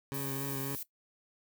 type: tone with vibrato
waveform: 20% pulse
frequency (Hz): 136.8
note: C#3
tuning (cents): -23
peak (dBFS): -31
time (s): 0.12-0.75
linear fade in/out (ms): 0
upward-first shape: triangle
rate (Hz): 3.7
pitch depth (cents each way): 33
type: noise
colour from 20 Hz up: violet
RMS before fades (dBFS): -40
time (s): 0.14-0.83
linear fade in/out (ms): 2
effects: noise-tail reverb RT60 0.1 s tail -17 dB re dry